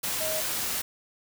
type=tone in noise; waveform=sine; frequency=629 Hz; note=D#5; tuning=19 cents sharp; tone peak=-31 dBFS; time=0.2-0.41 s; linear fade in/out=10 ms; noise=white; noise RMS=-30 dBFS; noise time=0.03-0.82 s; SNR=-4 dB; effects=none